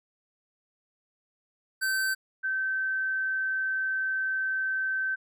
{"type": "tone pair in turn", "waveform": ["square", "sine"], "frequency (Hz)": [1544, 1544], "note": ["G6", "G6"], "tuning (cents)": [-27, -27], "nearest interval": "unison", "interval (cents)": 0, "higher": "neither", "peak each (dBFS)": -26, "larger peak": "neither", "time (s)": [[1.81, 2.15], [2.43, 5.16]], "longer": "second", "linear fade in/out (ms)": 20, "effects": []}